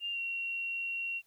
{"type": "tone with pitch glide", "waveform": "sine", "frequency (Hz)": [2800, 2742], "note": ["F7", "F7"], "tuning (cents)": [4, -32], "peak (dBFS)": -33, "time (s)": [0, 1.22], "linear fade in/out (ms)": 50, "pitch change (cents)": -36, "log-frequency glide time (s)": [0.11, 0.19], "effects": ["white hiss -71 dBFS RMS until 1.26 s"]}